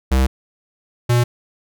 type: tone pair in turn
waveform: square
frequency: 65.41 / 120.73 Hz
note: C2 / B2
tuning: 0 / -39 cents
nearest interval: major seventh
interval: 1061 cents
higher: second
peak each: -13 dBFS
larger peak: neither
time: 0.11-0.27 / 1.09-1.24 s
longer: first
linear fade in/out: 10 ms
effects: none